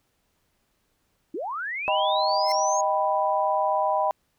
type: linear sweep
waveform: sine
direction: up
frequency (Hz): 275.5 to 6645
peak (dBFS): -28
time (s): 1.34-2.81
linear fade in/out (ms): 5
type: chord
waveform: sine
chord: Eb augmented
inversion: none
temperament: equal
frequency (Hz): 622.3 / 784 / 987.8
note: Eb5 / G5 / B5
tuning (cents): 0 / 0 / 0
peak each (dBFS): -25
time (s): 1.88-4.11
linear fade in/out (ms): 0
type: tone with exponential growth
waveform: sawtooth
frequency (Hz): 2093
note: C7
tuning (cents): 0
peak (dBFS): -26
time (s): 2.4-2.52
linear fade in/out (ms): 2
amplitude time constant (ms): 25
effects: pink hiss -71 dBFS RMS until 4.38 s